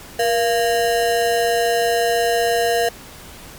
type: ring-modulated tone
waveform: square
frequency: 581 Hz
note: D5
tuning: 19 cents flat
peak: -13 dBFS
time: 0.19-2.89 s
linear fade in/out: 5 ms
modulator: 108 Hz
effects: pink hiss -39 dBFS RMS until 3.58 s + MP3 96 kbps